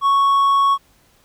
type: tone with hard clipping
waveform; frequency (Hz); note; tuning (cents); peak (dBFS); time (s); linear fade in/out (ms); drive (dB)
sine; 1108.7; C#6; 0; -13; 0.01-0.78; 50; 3
effects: pink hiss -56 dBFS RMS until 1.24 s